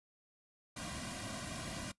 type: noise with comb filter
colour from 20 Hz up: pink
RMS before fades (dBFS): -43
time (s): 0.76-1.92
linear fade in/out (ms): 10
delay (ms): 2.3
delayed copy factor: -0.95
effects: noise-tail reverb RT60 0.1 s tail -19 dB re dry + resampled to 24000 Hz